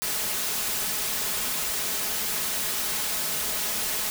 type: noise with comb filter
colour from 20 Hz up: white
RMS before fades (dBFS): -28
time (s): 0.02-4.1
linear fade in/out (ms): 0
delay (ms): 4.7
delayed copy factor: +0.5
effects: none